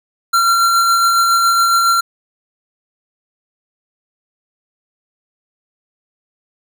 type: tone with tremolo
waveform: square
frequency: 1369 Hz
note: F6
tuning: 35 cents flat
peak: -10 dBFS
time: 0.33-2.01 s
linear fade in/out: 10 ms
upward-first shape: sine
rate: 7.2 Hz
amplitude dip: 25%
effects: none